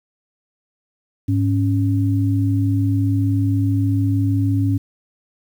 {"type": "tone pair together", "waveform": "sine", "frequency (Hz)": [103.7, 277.2], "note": ["G#2", "C#4"], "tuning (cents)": [-2, 0], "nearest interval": "octave + perfect fourth", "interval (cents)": 1702, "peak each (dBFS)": [-16, -20], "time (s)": [1.28, 4.78], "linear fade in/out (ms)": 10, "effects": ["8-bit"]}